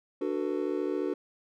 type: chord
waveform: triangle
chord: B minor seventh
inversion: first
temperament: just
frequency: 296.3 / 370.4 / 444.5 / 493.9 Hz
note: D4 / F#4 / A4 / B4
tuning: +15 / +2 / +18 / 0 cents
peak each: -31 / -30 / -33 / -35 dBFS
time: 0.21-1.14 s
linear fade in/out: 5 ms
effects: none